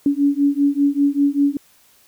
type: beating tone pair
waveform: sine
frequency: 281.2 / 286.3 Hz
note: C#4 / D4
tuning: +25 / -44 cents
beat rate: 5.1 Hz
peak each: -17 dBFS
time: 0.06-1.57 s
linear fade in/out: 2 ms
effects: white hiss -54 dBFS RMS until 2.07 s